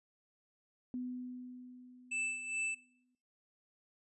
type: tone with exponential decay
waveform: sine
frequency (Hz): 250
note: B3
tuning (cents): +21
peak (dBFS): -36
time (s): 0.94-3.15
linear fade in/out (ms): 1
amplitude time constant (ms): 480
type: tone with tremolo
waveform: square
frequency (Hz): 2640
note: E7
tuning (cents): +2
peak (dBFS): -34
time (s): 2.11-2.75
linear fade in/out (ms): 10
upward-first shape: sine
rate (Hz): 2.4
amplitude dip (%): 65
effects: noise-tail reverb RT60 0.6 s tail -20 dB re dry + resampled to 24000 Hz